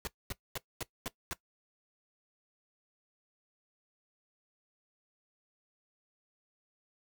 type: noise bursts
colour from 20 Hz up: pink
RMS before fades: -37 dBFS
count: 6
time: 0.05-1.332 s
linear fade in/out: 0 ms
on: 22 ms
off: 230 ms
effects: noise-tail reverb RT60 0.1 s tail -19 dB re dry